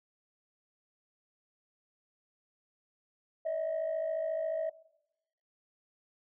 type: tone pair together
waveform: sine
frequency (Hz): 589.8 / 644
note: D5 / E5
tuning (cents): +7 / -41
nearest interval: major second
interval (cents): 152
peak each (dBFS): -36 / -30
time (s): 3.45-4.7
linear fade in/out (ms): 10
effects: noise-tail reverb RT60 0.8 s tail -19 dB re dry + tanh soft clip ceiling -27 dBFS